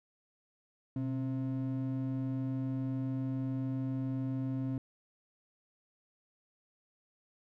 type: ring-modulated tone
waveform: triangle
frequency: 196.4 Hz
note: G3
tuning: 4 cents sharp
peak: -27 dBFS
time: 0.96-4.78 s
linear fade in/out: 2 ms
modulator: 70 Hz
effects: none